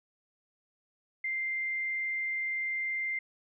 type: tone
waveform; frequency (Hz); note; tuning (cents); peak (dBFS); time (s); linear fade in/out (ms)
sine; 2093; C7; 0; -30; 1.24-3.19; 5
effects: none